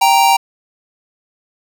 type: tone pair together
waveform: square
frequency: 784 / 932.3 Hz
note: G5 / A#5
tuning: 0 / 0 cents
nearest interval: minor third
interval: 300 cents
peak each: -12 dBFS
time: 0.01-0.37 s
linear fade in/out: 10 ms
effects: none